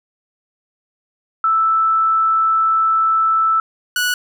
sine / sawtooth tone pair in turn, 1318.5 / 1471.8 Hz, E6 / F#6, 0 / -10 cents, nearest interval major second, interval 190 cents, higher second, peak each -12 dBFS, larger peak neither, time 1.44-3.6 / 3.96-4.14 s, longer first, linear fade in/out 2 ms, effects none

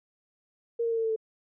sine tone with pitch steps, 466.2 / 461.1 / 456.1 / 451.1 / 446.2 / 441.3 Hz, A#4 / A#4 / A#4 / A4 / A4 / A4, 0 / -19 / -38 / +43 / +24 / +5 cents, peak -25 dBFS, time 0.79-1.162 s, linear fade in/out 10 ms, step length 62 ms, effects none

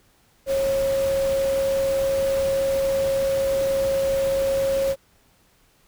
sine tone in noise, 544 Hz, C#5, 33 cents flat, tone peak -19 dBFS, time 0.46-4.96 s, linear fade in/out 50 ms, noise pink, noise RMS -34 dBFS, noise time 0.46-4.96 s, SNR +12 dB, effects pink hiss -60 dBFS RMS until 5.87 s

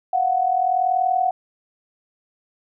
sine tone pair together, 702.4 / 743 Hz, F5 / F#5, +10 / +7 cents, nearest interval minor second, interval 97 cents, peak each -22 / -18 dBFS, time 0.13-1.31 s, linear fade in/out 5 ms, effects none

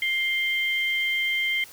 sine tone pair together, 2100 / 3146 Hz, C7 / G7, +6 / +6 cents, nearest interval perfect fifth, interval 700 cents, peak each -23 / -29 dBFS, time 0.02-1.64 s, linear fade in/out 2 ms, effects white hiss -47 dBFS RMS until 1.72 s

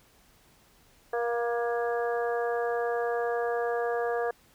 harmonic tone with a mistuned harmonic, 236.9 Hz, A#3, 28 cents sharp, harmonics 2 / 3 / 4 / 5 / 6 / 7, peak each -28 / -32 / -42 / -39 / -46 / -37 dBFS, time 1.13-4.31 s, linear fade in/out 5 ms, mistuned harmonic 3, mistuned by -17 cents, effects pink hiss -61 dBFS RMS until 4.54 s

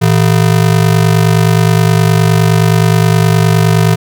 square ring-modulated tone, 138.59 Hz, C#3, in tune, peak -4 dBFS, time 0.01-3.96 s, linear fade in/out 20 ms, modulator 24.8 Hz, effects none

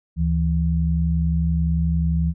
sine tone pair together, 73.42 / 164.82 Hz, D2 / E3, 0 / 0 cents, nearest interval octave + major second, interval 1400 cents, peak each -20 dBFS, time 0.16-2.34 s, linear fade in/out 50 ms, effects none

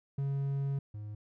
triangle tone pair in turn, 138.59 / 105.24 Hz, C#3 / G#2, 0 / +23 cents, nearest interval perfect fourth, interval 477 cents, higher first, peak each -28 / -37 dBFS, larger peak first, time 0.18-0.79 / 0.94-1.15 s, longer first, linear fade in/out 5 ms, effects none

